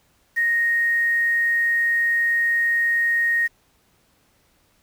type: tone with quantisation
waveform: sine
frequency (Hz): 1864.7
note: A#6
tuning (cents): 0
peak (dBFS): -17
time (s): 0.36-3.48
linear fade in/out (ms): 20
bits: 7
effects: pink hiss -62 dBFS RMS until 4.82 s